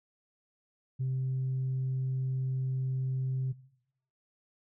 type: tone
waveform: sine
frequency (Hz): 130.81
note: C3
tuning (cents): 0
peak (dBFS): -27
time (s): 0.99-3.53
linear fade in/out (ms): 20
effects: noise-tail reverb RT60 0.8 s tail -21 dB re dry + tanh soft clip ceiling -26 dBFS